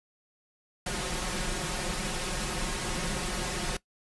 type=noise with comb filter; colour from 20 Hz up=pink; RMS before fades=-32 dBFS; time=0.86-3.77 s; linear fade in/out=5 ms; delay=5.5 ms; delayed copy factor=+0.85; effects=noise-tail reverb RT60 0.1 s tail -19 dB re dry + resampled to 24000 Hz